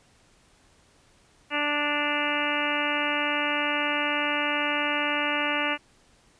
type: harmonic tone with a mistuned harmonic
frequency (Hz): 293.7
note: D4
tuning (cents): 0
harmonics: 1 / 2 / 3 / 4 / 5 / 6 / 7 / 8 / 9 / 10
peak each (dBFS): -33 / -33 / -33 / -33 / -33 / -33 / -33 / -33 / -33 / -33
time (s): 1.5-5.78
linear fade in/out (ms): 50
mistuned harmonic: 10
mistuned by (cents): -49
effects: pink hiss -60 dBFS RMS until 6.39 s + resampled to 22050 Hz